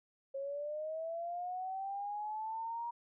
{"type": "linear sweep", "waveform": "sine", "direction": "up", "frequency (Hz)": [540, 950], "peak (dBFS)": -37, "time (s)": [0.34, 2.91], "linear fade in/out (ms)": 10, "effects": []}